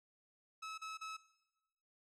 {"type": "tone bursts", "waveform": "sawtooth", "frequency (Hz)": 1295, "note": "E6", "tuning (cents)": -31, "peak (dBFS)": -40, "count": 3, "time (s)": [0.62, 1.17], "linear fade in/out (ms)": 10, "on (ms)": 160, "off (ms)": 35, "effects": ["noise-tail reverb RT60 1.0 s tail -17 dB re dry", "low-pass 7000 Hz 12 dB/octave"]}